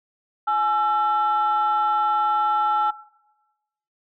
sine tone pair together, 845 / 1340.4 Hz, G#5 / E6, +30 / +29 cents, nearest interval minor sixth, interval 799 cents, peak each -20 / -21 dBFS, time 0.47-2.91 s, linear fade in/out 10 ms, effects noise-tail reverb RT60 1.0 s tail -19 dB re dry + tanh soft clip ceiling -13 dBFS

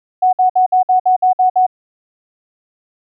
sine tone bursts, 740 Hz, F#5, in tune, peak -8 dBFS, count 9, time 0.22-1.666 s, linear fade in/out 10 ms, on 110 ms, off 57 ms, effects none

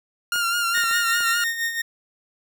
sawtooth tone with vibrato, 1396.9 Hz, F6, in tune, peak -17 dBFS, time 0.32-1.44 s, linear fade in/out 2 ms, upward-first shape sine, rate 4.9 Hz, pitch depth 39 cents each way
clicks, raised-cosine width 0.5 ms, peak -23 dBFS, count 5, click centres 0.359 / 0.776 / 0.839 / 0.912 / 1.207 s
40% pulse tone with tremolo, 1843 Hz, A#6, 20 cents flat, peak -20 dBFS, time 0.74-1.82 s, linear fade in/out 10 ms, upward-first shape sine, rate 5.8 Hz, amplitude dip 60%
effects none

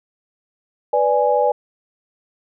sine chord, G# diminished, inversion first, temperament equal, 493.9 / 587.3 / 830.6 Hz, B4 / D5 / G#5, 0 / 0 / 0 cents, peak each -18 dBFS, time 0.93-1.52 s, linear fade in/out 5 ms, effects none

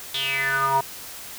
square tone with band-pass filter sweep, 136 Hz, C#3, 33 cents flat, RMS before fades -23 dBFS, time 0.14-0.81 s, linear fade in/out 5 ms, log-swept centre 3600 to 850 Hz, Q 8.4, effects white hiss -38 dBFS RMS until 1.38 s

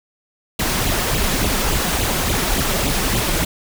pink noise with flanger, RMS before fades -19 dBFS, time 0.59-3.45 s, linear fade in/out 5 ms, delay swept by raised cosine 0.27 to 5.57 ms, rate 3.5 Hz, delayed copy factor +0.7, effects none

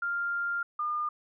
sine tone pair in turn, 1396.9 / 1210.3 Hz, F6 / D#6, 0 / -48 cents, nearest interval major second, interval 248 cents, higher first, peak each -28 dBFS, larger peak neither, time 0.02-0.63 / 0.79-1.09 s, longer first, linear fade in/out 5 ms, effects none

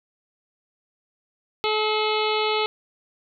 harmonic tone, 430 Hz, A4, 40 cents flat, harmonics 1 / 2 / 3 / 5 / 6 / 7 / 8 / 9 / 10, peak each -24 / -27 / -29 / -31 / -32 / -32 / -33 / -34 / -34 dBFS, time 1.64-2.66 s, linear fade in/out 0 ms, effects none

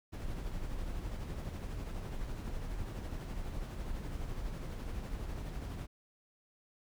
brown noise with tremolo, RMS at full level -38 dBFS, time 0.12-5.87 s, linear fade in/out 20 ms, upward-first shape sine, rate 12 Hz, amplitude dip 35%, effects none

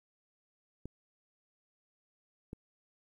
clicks, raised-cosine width 3 ms, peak -29 dBFS, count 2, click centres 0.856 / 2.531 s, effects 11-bit

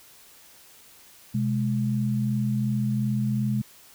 sine tone pair together, 126.75 / 209.5 Hz, B2 / G#3, +45 / +15 cents, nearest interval major sixth, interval 870 cents, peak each -25 dBFS, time 1.34-3.62 s, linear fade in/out 10 ms, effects white hiss -52 dBFS RMS until 3.94 s

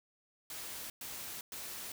white noise bursts, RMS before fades -44 dBFS, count 3, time 0.5-1.92 s, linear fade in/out 2 ms, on 400 ms, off 110 ms, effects none

